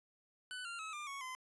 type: tone with pitch steps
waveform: 25% pulse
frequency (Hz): 1497 / 1388.7 / 1288.2 / 1195.1 / 1108.6 / 1028.4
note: F#6 / F6 / E6 / D6 / C#6 / C6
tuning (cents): +20 / -10 / -40 / +30 / 0 / -30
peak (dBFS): -39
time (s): 0.51-1.35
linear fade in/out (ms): 0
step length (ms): 140
effects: resampled to 24000 Hz + 13-bit